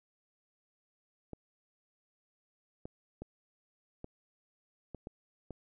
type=clicks; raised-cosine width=2 ms; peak=-29 dBFS; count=7; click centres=1.333 / 2.855 / 3.22 / 4.044 / 4.947 / 5.071 / 5.507 s; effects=none